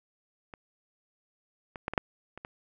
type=clicks; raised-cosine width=0.5 ms; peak=-28 / -24 / -15 / -19 / -8 / -27 / -24 dBFS; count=7; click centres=0.538 / 1.758 / 1.881 / 1.936 / 1.978 / 2.376 / 2.449 s; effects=none